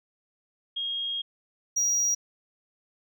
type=tone pair in turn; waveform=sine / triangle; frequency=3258 / 5742 Hz; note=G#7 / F8; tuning=-34 / +47 cents; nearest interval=minor seventh; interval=981 cents; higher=second; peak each=-28 / -21 dBFS; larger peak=second; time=0.76-1.22 / 1.76-2.15 s; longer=first; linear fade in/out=10 ms; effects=none